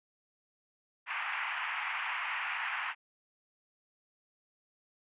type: band-pass noise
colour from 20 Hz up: white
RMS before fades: -36 dBFS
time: 1.06-2.95 s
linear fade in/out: 50 ms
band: 820 to 2700 Hz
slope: 48 dB/octave
effects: resampled to 8000 Hz